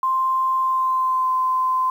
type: tone with pitch glide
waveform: sine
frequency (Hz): 1047 to 1032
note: C6 to C6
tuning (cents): +1 to -24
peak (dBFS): -17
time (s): 0.03-1.9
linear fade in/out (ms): 2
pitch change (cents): -25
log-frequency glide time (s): 0.6-1.29
effects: 8-bit